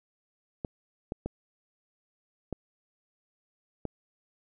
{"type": "clicks", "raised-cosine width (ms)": 2, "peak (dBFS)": -19, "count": 5, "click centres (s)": [0.648, 1.121, 1.26, 2.527, 3.853], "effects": []}